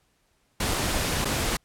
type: noise with dropouts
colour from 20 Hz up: pink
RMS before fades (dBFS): -26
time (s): 0.6-1.57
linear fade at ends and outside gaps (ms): 5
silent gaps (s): 1.247-1.253
effects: pink hiss -68 dBFS RMS until 1.64 s + low-pass 12000 Hz 12 dB/octave